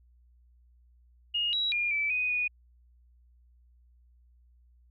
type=tone with pitch steps; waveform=sine; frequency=2858 / 3879 / 2415 / 2315 / 2493 / 2466 Hz; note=F7 / B7 / D7 / D7 / D#7 / D#7; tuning=+39 / -32 / +48 / -25 / +3 / -16 cents; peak=-26 dBFS; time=1.34-2.48 s; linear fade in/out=10 ms; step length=190 ms; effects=added 60 Hz sine -58 dBFS peak until 4.9 s